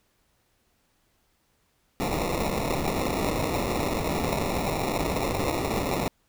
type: noise with sample-and-hold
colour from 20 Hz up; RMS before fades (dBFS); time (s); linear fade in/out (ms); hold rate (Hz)
white; -27; 2-6.08; 0; 1575
effects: pink hiss -69 dBFS RMS until 6.28 s